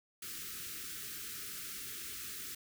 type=band-stop noise; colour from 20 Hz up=white; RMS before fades=-44 dBFS; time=0.22-2.55 s; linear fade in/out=5 ms; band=450 to 1200 Hz; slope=96 dB/octave; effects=none